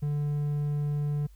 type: tone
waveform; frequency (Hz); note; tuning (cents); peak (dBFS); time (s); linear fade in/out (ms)
triangle; 146.7; D3; -2; -24; 0.02-1.27; 10
effects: added 50 Hz sine -49 dBFS peak until 1.35 s + white hiss -67 dBFS RMS until 1.35 s